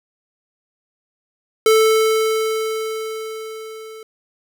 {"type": "tone with level ramp", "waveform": "square", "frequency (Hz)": 440, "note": "A4", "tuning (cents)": 0, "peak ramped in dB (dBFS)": [-10, -35], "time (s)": [1.66, 4.03], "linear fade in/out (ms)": 2, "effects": []}